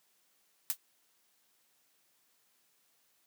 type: noise with exponential decay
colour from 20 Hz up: blue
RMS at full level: -27 dBFS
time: 0.7-0.77 s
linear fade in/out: 0 ms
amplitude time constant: 15 ms
effects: white hiss -72 dBFS RMS until 3.26 s + high-pass 150 Hz 12 dB/octave